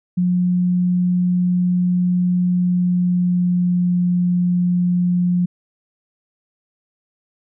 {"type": "tone with pitch glide", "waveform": "sine", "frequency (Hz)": [179.2, 177.65], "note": ["F3", "F3"], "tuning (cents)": [45, 30], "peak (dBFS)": -14, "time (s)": [0.17, 5.46], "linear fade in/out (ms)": 10, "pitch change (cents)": -15, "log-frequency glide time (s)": [2.47, 3.97], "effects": []}